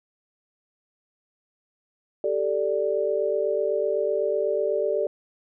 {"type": "chord", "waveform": "sine", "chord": "G suspended second", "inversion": "none", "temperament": "equal", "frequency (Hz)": [392, 440, 587.3], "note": ["G4", "A4", "D5"], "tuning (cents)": [0, 0, 0], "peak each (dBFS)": [-27, -26, -25], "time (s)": [2.24, 5.07], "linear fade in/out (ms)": 2, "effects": []}